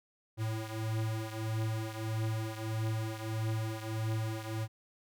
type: beating tone pair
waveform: square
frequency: 110 / 111.6 Hz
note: A2 / A2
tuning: 0 / +25 cents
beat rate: 1.6 Hz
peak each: -35 / -39 dBFS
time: 0.37-4.68 s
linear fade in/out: 50 ms
effects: none